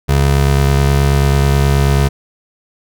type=tone pair together; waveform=square; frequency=69.3 / 138.59 Hz; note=C#2 / C#3; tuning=0 / 0 cents; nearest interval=octave; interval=1200 cents; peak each=-13 dBFS; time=0.08-2.09 s; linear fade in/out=20 ms; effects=none